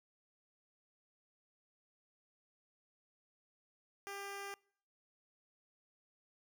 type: tone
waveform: 10% pulse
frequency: 398.6 Hz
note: G4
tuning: 29 cents sharp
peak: -35 dBFS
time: 4.07-4.54 s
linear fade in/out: 0 ms
effects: noise-tail reverb RT60 0.6 s tail -26 dB re dry